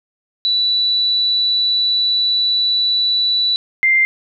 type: tone pair in turn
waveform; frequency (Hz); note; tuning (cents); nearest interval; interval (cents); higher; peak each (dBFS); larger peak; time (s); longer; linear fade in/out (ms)
sine; 3955 / 2095; B7 / C7; +2 / +2; major seventh; 1100; first; -13 / -10; second; 0.45-3.56 / 3.83-4.05; first; 0
effects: none